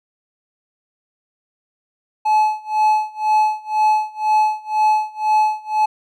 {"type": "tone with tremolo", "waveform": "triangle", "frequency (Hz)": 858, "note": "A5", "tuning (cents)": -44, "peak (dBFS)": -9, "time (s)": [2.25, 5.86], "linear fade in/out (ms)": 10, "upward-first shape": "sine", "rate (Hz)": 2, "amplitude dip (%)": 95, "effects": []}